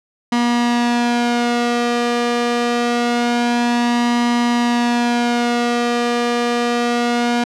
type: tone with flanger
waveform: sawtooth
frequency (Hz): 239.4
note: A#3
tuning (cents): +46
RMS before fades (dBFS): -17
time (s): 0.32-7.44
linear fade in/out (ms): 5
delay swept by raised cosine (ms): 1 to 1.68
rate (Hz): 0.25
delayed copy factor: +0.6
effects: low-pass 6000 Hz 12 dB/octave